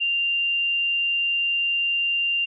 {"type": "tone", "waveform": "sine", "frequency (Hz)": 2785, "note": "F7", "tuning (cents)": -5, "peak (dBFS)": -20, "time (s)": [0, 2.46], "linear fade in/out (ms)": 20, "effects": []}